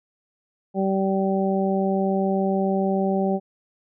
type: harmonic tone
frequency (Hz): 193.1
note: G3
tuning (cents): -26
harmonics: 1 / 2 / 3 / 4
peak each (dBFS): -22 / -25 / -27 / -28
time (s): 0.74-3.4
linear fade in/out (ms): 50
effects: none